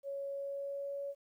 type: tone with pitch glide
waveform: sine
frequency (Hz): 556 to 561.5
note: C#5 to C#5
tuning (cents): +5 to +22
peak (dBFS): -37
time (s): 0.03-1.15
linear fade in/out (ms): 50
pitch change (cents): +17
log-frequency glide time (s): 0.28-0.99
effects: 12-bit